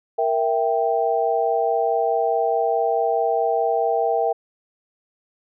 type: chord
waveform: sine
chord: E diminished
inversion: second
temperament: equal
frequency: 466.2 / 659.3 / 784 Hz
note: Bb4 / E5 / G5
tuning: 0 / 0 / 0 cents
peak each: -22 dBFS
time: 0.18-4.33 s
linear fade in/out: 10 ms
effects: none